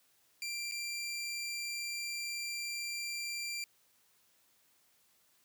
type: tone with dropouts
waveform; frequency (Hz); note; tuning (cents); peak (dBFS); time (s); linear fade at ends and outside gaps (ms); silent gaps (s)
20% pulse; 2367; D7; +13; -32; 0.42-3.64; 1; 0.713-0.72
effects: white hiss -70 dBFS RMS until 5.44 s + high-pass 60 Hz 12 dB/octave